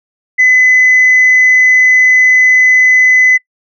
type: tone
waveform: sine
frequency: 2016 Hz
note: B6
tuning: 35 cents sharp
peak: -3 dBFS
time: 0.38-3.38 s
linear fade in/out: 20 ms
effects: noise-tail reverb RT60 0.1 s tail -21 dB re dry + tanh soft clip ceiling -1 dBFS